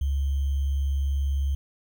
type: tone with sample-and-hold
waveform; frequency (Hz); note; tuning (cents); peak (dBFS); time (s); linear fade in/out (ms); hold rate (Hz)
sine; 69.3; C#2; 0; -22; 0.01-1.55; 5; 3150
effects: none